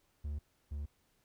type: tone pair in turn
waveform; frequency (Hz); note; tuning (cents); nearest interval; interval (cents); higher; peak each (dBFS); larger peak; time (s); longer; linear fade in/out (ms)
triangle; 73.42 / 72.74; D2 / D2; 0 / -16; unison; 16; first; -34 / -35; first; 0.24-0.39 / 0.71-0.86; neither; 10
effects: pink hiss -74 dBFS RMS until 1.24 s